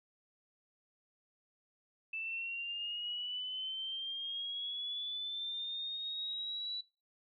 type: linear sweep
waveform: sine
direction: up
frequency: 2637 to 3951 Hz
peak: -37 dBFS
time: 2.13-6.81 s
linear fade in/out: 5 ms
effects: noise-tail reverb RT60 0.3 s tail -21 dB re dry